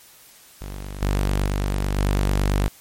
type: tone with level steps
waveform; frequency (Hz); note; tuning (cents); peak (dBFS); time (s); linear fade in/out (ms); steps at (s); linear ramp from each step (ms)
sawtooth; 49; G1; 0; -27 / -15 / -17 / -14; 0.61-2.68; 0; 1.02 / 1.46 / 1.98; 2
effects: white hiss -49 dBFS RMS until 2.8 s + MP3 64 kbps